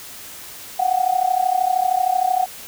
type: tone with amplitude modulation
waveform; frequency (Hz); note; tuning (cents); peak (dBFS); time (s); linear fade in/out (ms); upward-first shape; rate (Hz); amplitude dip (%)
sine; 740; F#5; 0; -12; 0.79-2.46; 10; sine; 33; 85
effects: white hiss -37 dBFS RMS until 2.67 s